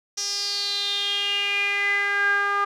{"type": "tone with band-pass filter sweep", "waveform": "sawtooth", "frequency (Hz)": 403.6, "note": "G#4", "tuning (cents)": -49, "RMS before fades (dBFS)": -24, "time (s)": [0.17, 2.65], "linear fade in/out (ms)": 10, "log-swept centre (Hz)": [5700, 1300], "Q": 7.7, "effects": []}